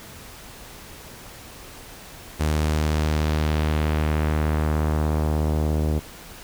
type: tone with low-pass filter sweep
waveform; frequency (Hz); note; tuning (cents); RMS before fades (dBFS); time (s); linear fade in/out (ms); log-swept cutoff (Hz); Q
sawtooth; 76.8; D#2; -22; -22; 2.39-6; 20; 11000 to 510; 1
effects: pink hiss -42 dBFS RMS until 6.43 s